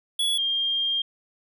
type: tone pair in turn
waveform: square / sine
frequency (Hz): 3382 / 3207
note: G#7 / G7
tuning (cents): +31 / +39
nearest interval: minor second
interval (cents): 92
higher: first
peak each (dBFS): -22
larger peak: neither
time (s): 0.19-0.38 / 0.38-1.02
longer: second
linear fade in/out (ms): 5
effects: none